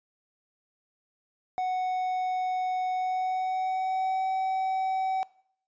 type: tone with pitch glide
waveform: triangle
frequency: 740 to 759.9 Hz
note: F#5 to F#5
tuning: 0 to +46 cents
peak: -24 dBFS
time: 1.58-5.23 s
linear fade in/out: 0 ms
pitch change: +46 cents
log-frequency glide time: 2.93-4.28 s
effects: noise-tail reverb RT60 0.6 s tail -21 dB re dry + resampled to 16000 Hz